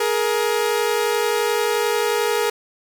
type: tone pair together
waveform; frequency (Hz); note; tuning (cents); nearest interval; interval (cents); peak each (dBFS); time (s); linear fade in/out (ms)
sawtooth; 419.5 / 470.9; G#4 / A#4; +17 / +18; major second; 201; -17; 0-2.5; 5
effects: none